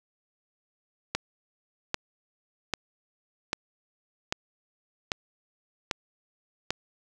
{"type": "click train", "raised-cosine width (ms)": 0.2, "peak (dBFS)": -9, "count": 8, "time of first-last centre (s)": [1.15, 6.706], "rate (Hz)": 1.26, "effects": []}